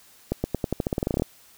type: accelerating click train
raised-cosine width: 2 ms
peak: -10 dBFS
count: 16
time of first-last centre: 0.32-1.221 s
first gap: 120 ms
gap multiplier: 0.89
effects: white hiss -54 dBFS RMS until 1.57 s